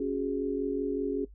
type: chord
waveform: sine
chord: C# suspended fourth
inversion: none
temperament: equal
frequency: 277.2 / 370 / 415.3 Hz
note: C#4 / F#4 / G#4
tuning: 0 / 0 / 0 cents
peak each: -31 / -33 / -32 dBFS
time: 0-1.25 s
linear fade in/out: 5 ms
effects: noise-tail reverb RT60 0.1 s tail -17 dB re dry + added 50 Hz sine -48 dBFS peak until 1.34 s